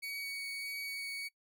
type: tone with vibrato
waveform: 30% pulse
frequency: 2246 Hz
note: C#7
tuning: 22 cents sharp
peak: -36 dBFS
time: 0.02-1.29 s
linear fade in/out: 20 ms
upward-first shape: triangle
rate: 1.6 Hz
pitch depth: 10 cents each way
effects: noise-tail reverb RT60 0.1 s tail -22 dB re dry